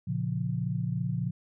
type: chord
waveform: sine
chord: Bb minor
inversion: none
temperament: just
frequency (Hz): 116.54 / 139.85 / 174.81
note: Bb2 / Db3 / F3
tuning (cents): 0 / +16 / +2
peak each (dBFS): -32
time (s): 0.07-1.31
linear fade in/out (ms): 10
effects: none